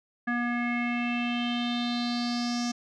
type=tone with low-pass filter sweep; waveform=square; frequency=240.3 Hz; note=B3; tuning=47 cents flat; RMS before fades=-29 dBFS; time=0.27-2.72 s; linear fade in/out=10 ms; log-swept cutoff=1700 to 5900 Hz; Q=5.6; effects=none